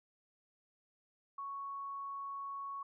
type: tone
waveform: sine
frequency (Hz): 1110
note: C#6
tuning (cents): +2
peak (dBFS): -40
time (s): 1.38-2.83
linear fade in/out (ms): 5
effects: none

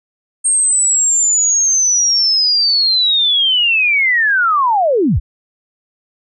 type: linear sweep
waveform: sine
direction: down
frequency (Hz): 8600 to 34.65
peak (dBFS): -10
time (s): 0.44-5.2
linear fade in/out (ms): 20
effects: none

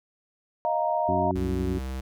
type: chord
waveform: sine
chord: Eb suspended second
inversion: none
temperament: equal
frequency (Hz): 622.3 / 698.5 / 932.3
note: Eb5 / F5 / Bb5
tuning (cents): 0 / 0 / 0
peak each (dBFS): -27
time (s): 0.65-1.31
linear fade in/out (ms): 0
type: harmonic tone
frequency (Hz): 92.5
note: F#2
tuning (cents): 0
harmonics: 1 / 2 / 3 / 4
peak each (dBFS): -31 / -31 / -31 / -31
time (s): 1.08-1.79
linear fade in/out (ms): 10
type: tone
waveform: square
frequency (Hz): 65.4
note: C2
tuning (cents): 0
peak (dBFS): -31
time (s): 1.35-2.01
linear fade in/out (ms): 10
effects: none

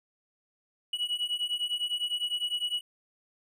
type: beating tone pair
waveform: triangle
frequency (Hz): 2924 / 2933.9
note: F#7 / F#7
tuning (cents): -21 / -15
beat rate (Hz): 9.9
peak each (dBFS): -31 / -30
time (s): 0.93-2.81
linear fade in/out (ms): 5
effects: none

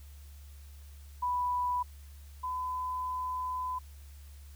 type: tone pair in turn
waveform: sine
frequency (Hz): 987.8 / 1009.1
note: B5 / B5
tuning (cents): 0 / +37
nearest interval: unison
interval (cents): 37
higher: second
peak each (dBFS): -28 / -32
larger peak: first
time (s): 1.22-1.83 / 2.43-3.79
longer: second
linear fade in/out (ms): 10
effects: added 71 Hz sine -47 dBFS peak until 4.55 s + white hiss -61 dBFS RMS until 4.55 s

